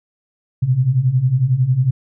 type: beating tone pair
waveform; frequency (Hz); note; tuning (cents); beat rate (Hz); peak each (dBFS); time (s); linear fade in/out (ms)
sine; 121.4 / 132.4; B2 / C3; -29 / +21; 11; -18 / -14; 0.62-1.91; 10
effects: none